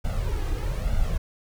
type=noise with flanger; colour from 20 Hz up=brown; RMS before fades=-25 dBFS; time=0.04-1.18 s; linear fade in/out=10 ms; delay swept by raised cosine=1.4 to 2.5 ms; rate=1.1 Hz; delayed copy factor=+0.75; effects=none